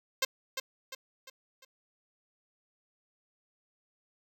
5% pulse tone with echo, 527 Hz, C5, 12 cents sharp, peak -14 dBFS, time 0.22-0.25 s, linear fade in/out 5 ms, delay 350 ms, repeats 4, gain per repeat -7 dB, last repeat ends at 1.65 s, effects none

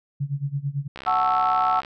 sine tone with tremolo, 140.9 Hz, C#3, 29 cents sharp, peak -21 dBFS, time 0.2-0.88 s, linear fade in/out 10 ms, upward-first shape sine, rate 9 Hz, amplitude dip 90%
click train, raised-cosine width 0.3 ms, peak -19 dBFS, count 60, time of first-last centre 0.96-1.849 s, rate 66.4 Hz
sine chord, F# minor seventh, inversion none, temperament equal, 740 / 880 / 1108.7 / 1318.5 Hz, F#5 / A5 / C#6 / E6, 0 / 0 / 0 / 0 cents, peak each -22 / -26 / -27 / -22 dBFS, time 1.06-1.81 s, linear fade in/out 20 ms
effects none

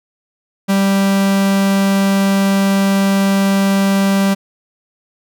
45% pulse tone, 196 Hz, G3, in tune, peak -11 dBFS, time 0.68-4.35 s, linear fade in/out 20 ms, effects none

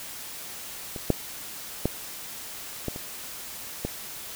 clicks, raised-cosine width 2 ms, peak -21 / -6 / -9 / -15 / -23 / -14 dBFS, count 6, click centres 0.962 / 1.103 / 1.856 / 2.883 / 2.961 / 3.85 s, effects white hiss -39 dBFS RMS until 4.35 s

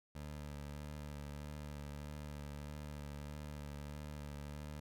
20% pulse tone with vibrato, 73.42 Hz, D2, in tune, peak -40 dBFS, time 0.15-4.8 s, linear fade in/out 5 ms, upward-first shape sine, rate 1.6 Hz, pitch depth 29 cents each way, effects none

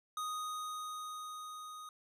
square tone with level ramp, 1244.5 Hz, D#6, in tune, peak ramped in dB -37 to -47 dBFS, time 0.17-1.89 s, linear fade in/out 2 ms, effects resampled to 32000 Hz

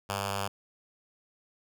5% pulse tone with notch filter, 99 Hz, G2, 18 cents sharp, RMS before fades -33 dBFS, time 0.09-0.48 s, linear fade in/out 10 ms, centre 300 Hz, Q 0.74, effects none

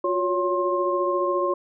sine tone cluster, 356.2 / 370.5 / 559 / 1062 Hz, F4 / F#4 / C#5 / C6, +34 / +2 / +14 / +25 cents, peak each -25 / -34 / -25 / -25 dBFS, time 0.04-1.54 s, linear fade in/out 5 ms, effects none

